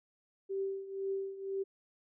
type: tone with tremolo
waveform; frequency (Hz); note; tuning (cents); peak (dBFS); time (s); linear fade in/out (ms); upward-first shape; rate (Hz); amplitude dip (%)
sine; 389.3; G4; -12; -31; 0.49-1.64; 20; triangle; 2; 80
effects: none